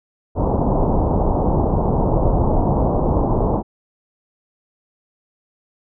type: low-pass noise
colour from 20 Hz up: pink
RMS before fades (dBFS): -17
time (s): 0.35-3.63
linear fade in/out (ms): 50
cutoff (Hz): 960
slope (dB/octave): 48
effects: none